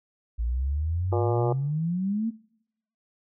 sine exponential sweep, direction up, 55.2 to 233.1 Hz, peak -24 dBFS, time 0.38-2.31 s, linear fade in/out 20 ms
harmonic tone, 119.3 Hz, A#2, 41 cents sharp, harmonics 3 / 4 / 5 / 6 / 7 / 8 / 9 / 10, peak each -27 / -30 / -33 / -35 / -33 / -43 / -42 / -40 dBFS, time 1.12-1.53 s, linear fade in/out 5 ms
effects noise-tail reverb RT60 0.8 s tail -24 dB re dry

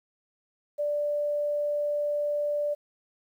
sine tone, 587.3 Hz, D5, in tune, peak -25 dBFS, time 0.78-2.75 s, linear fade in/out 20 ms, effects 10-bit

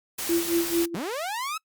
white noise, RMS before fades -31 dBFS, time 0.18-0.86 s, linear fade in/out 10 ms
sine tone with tremolo, 338.9 Hz, E4, 48 cents sharp, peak -19 dBFS, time 0.29-0.95 s, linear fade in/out 5 ms, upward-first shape sine, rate 4.5 Hz, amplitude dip 85%
sawtooth linear sweep, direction up, 138.59 to 1319 Hz, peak -25 dBFS, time 0.94-1.58 s, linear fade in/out 10 ms
effects noise-tail reverb RT60 0.1 s tail -25 dB re dry + Opus 48 kbps

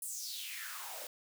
white noise with high-pass filter sweep, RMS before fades -43 dBFS, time 0.02-1.07 s, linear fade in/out 2 ms, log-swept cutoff 9600 to 480 Hz, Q 4.4, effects none

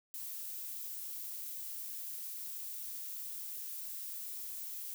violet noise, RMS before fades -43 dBFS, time 0.14-4.94 s, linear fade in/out 0 ms, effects none

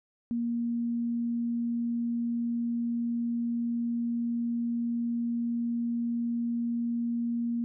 sine tone, 235.4 Hz, A#3, 17 cents sharp, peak -27 dBFS, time 0.31-7.64 s, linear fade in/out 0 ms, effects none

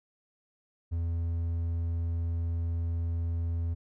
triangle tone, 84 Hz, E2, 33 cents sharp, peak -26 dBFS, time 0.91-3.75 s, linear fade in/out 20 ms, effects none

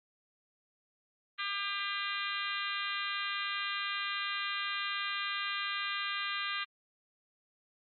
harmonic tone, 400.3 Hz, G4, 36 cents sharp, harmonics 3 / 4 / 5 / 6 / 7 / 8 / 9 / 10, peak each -39 / -40 / -41 / -42 / -42 / -43 / -44 / -44 dBFS, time 1.38-6.65 s, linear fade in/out 20 ms, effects Opus 24 kbps

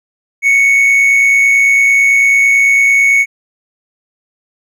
triangle tone with amplitude modulation, 2217 Hz, C#7, in tune, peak -3 dBFS, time 0.42-3.26 s, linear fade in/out 50 ms, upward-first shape sine, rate 109 Hz, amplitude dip 35%, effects none

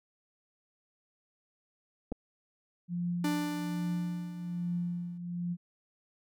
clicks, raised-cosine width 2 ms, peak -24 dBFS, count 2, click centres 2.119 / 2.123 s
sine tone with tremolo, 174.61 Hz, F3, in tune, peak -29 dBFS, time 2.88-5.57 s, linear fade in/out 50 ms, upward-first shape triangle, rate 1.2 Hz, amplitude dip 70%
45% pulse tone with exponential decay, 295.1 Hz, D4, 8 cents sharp, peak -28 dBFS, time 3.24-5.18 s, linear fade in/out 5 ms, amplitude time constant 420 ms
effects none

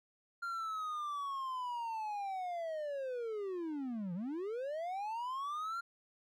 triangle linear two-way sweep, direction down then up, 1396.9 to 166.6 to 1396.9 Hz, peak -35 dBFS, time 0.42-5.81 s, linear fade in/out 10 ms, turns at 4.14 s, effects none

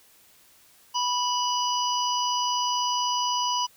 harmonic tone, 984 Hz, B5, 7 cents flat, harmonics 1 / 3 / 5 / 6, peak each -25 / -30 / -32 / -33 dBFS, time 0.94-3.67 s, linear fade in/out 20 ms, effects white hiss -57 dBFS RMS until 3.76 s

